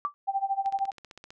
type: tone with exponential decay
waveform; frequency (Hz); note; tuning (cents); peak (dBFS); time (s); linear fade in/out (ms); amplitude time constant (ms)
sine; 1163; D6; -17; -21; 0.05-0.14; 0; 18
type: tone with tremolo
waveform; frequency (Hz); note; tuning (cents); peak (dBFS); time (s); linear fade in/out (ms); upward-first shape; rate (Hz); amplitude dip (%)
sine; 784; G5; 0; -22; 0.27-0.91; 20; sine; 13; 90
type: click train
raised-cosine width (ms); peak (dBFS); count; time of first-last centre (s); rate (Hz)
0.2; -28; 11; 0.66-1.305; 15.5
effects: none